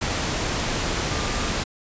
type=tone in noise; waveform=sine; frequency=1200 Hz; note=D6; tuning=37 cents sharp; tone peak=-36 dBFS; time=1.11-1.5 s; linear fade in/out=10 ms; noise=pink; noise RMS=-25 dBFS; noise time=0.01-1.64 s; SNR=-14 dB; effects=resampled to 16000 Hz